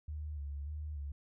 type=tone with vibrato; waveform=sine; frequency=73.42 Hz; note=D2; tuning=in tune; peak=-38 dBFS; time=0.08-1.12 s; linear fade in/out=5 ms; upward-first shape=square; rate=1.7 Hz; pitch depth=52 cents each way; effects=none